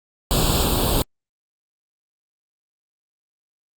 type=noise with comb filter; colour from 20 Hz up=pink; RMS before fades=-19 dBFS; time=0.31-1.02 s; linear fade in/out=0 ms; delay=0.25 ms; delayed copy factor=+0.9; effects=Opus 48 kbps